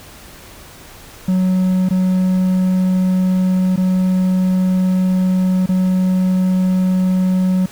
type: tone with dropouts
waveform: triangle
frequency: 185.2 Hz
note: F#3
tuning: 2 cents sharp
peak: -10 dBFS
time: 1.28-7.66 s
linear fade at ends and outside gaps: 5 ms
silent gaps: 1.889-1.907 / 3.761-3.775 / 5.661-5.689 s
effects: pink hiss -39 dBFS RMS until 7.71 s